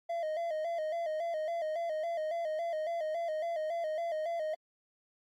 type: tone with vibrato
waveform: triangle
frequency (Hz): 649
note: E5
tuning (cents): -27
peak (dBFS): -30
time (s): 0.09-4.55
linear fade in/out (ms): 10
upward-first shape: square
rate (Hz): 3.6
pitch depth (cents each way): 77
effects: AAC 64 kbps